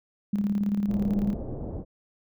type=tone with tremolo; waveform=sine; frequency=203.4 Hz; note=G#3; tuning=36 cents flat; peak=-21 dBFS; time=0.33-1.34 s; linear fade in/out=5 ms; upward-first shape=square; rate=18 Hz; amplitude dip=50%
type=low-pass noise; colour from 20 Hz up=pink; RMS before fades=-34 dBFS; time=0.87-1.85 s; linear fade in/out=50 ms; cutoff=600 Hz; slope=24 dB/octave
effects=none